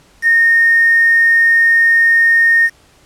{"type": "tone with quantisation", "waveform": "sine", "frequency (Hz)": 1840, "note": "A#6", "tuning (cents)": -23, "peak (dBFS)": -7, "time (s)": [0.22, 2.7], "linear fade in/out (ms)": 50, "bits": 5, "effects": ["pink hiss -49 dBFS RMS until 3.05 s", "low-pass 10000 Hz 12 dB/octave"]}